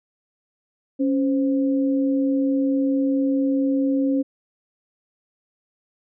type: tone pair together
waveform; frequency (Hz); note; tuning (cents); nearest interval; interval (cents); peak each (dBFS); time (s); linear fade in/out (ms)
sine; 275.5 / 520; C#4 / C5; -11 / -11; major seventh; 1100; -18 / -27; 0.99-4.23; 20
effects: none